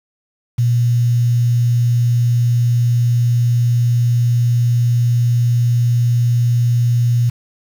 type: tone with quantisation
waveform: sine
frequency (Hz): 120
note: B2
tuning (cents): -49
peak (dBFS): -11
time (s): 0.58-7.3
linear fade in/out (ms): 10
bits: 6
effects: none